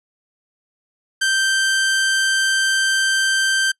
sawtooth tone, 1564 Hz, G6, 4 cents flat, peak -12 dBFS, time 1.21-3.72 s, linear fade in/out 10 ms, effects noise-tail reverb RT60 0.1 s tail -25 dB re dry + resampled to 24000 Hz

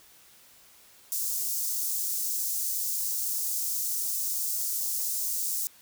white high-pass noise, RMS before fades -30 dBFS, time 1.12-5.67 s, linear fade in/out 0 ms, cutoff 5700 Hz, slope 24 dB/octave, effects white hiss -56 dBFS RMS until 5.81 s

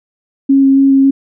sine tone with vibrato, 272 Hz, C#4, 33 cents flat, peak -5 dBFS, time 0.49-1.11 s, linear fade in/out 10 ms, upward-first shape square, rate 3.6 Hz, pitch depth 8 cents each way, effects none

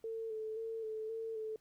sine tone with vibrato, 443.2 Hz, A4, 13 cents sharp, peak -38 dBFS, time 0.04-1.56 s, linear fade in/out 2 ms, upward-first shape square, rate 1.9 Hz, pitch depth 26 cents each way, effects pink hiss -74 dBFS RMS until 1.6 s

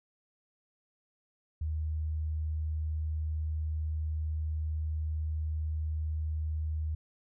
sine tone, 77.78 Hz, D#2, in tune, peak -30 dBFS, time 1.61-6.95 s, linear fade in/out 5 ms, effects none

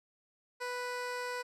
15% pulse tone with low-pass filter, 493.9 Hz, B4, in tune, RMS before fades -38 dBFS, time 0.6-1.43 s, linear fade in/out 20 ms, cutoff 10000 Hz, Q 0.54, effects none

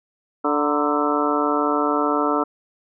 harmonic tone with a mistuned harmonic, 146.83 Hz, D3, in tune, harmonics 2 / 3 / 4 / 5 / 6 / 7 / 8 / 9, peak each -23 / -25 / -27 / -28 / -28 / -28 / -28 / -24 dBFS, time 0.44-2.44 s, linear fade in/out 10 ms, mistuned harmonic 6, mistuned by +82 cents, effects none

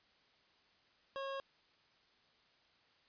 25% pulse tone, 545 Hz, C#5, 29 cents flat, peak -36 dBFS, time 1.16-1.4 s, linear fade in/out 0 ms, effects white hiss -70 dBFS RMS until 3.08 s + resampled to 11025 Hz

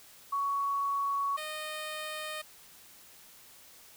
sine / 10% pulse tone pair in turn, 1118 / 616 Hz, C#6 / D#5, +14 / -17 cents, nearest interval minor seventh, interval 1031 cents, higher first, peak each -28 dBFS, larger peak neither, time 0.32-1.37 / 1.37-2.42 s, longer neither, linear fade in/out 10 ms, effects white hiss -55 dBFS RMS until 3.96 s

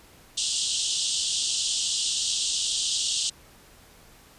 pink band-pass noise, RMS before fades -27 dBFS, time 0.37-3.3 s, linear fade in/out 10 ms, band 2900 to 8800 Hz, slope 96 dB/octave, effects pink hiss -53 dBFS RMS until 4.38 s + resampled to 32000 Hz

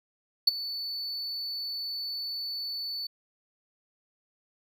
triangle tone with ADSR envelope, 4479 Hz, C#8, 17 cents sharp, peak -13 dBFS, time 0.47-3.07 s, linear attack 8 ms, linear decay 18 ms, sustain -18 dB, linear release 6 ms, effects none

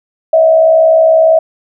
sine tone with frequency modulation, 646 Hz, E5, 35 cents flat, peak -4 dBFS, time 0.33-1.39 s, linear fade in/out 5 ms, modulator 61.5 Hz, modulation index 0.48, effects none

